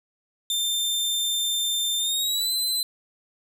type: tone with pitch glide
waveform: sawtooth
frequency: 3585 to 4047 Hz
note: A7 to B7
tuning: +32 to +42 cents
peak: -20 dBFS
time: 0.5-2.83 s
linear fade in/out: 2 ms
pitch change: +210 cents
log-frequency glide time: 1.99-2.52 s
effects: none